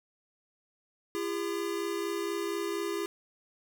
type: tone pair together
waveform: square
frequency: 339.4 / 403.6 Hz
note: F4 / G#4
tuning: -49 / -49 cents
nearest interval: minor third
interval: 300 cents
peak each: -35 / -34 dBFS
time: 1.15-3.06 s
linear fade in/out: 0 ms
effects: none